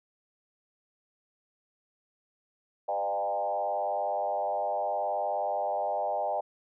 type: tone with frequency modulation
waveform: sine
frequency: 703 Hz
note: F5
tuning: 11 cents sharp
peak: -27 dBFS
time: 2.88-6.41 s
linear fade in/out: 10 ms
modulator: 99.3 Hz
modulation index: 1.6
effects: none